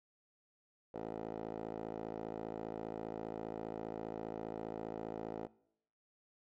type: tone with band-pass filter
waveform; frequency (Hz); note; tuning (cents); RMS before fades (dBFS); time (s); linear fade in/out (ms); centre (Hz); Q
10% pulse; 55; A1; 0; -43; 0.94-5.47; 5; 530; 6.9
effects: noise-tail reverb RT60 0.7 s tail -21 dB re dry + MP3 48 kbps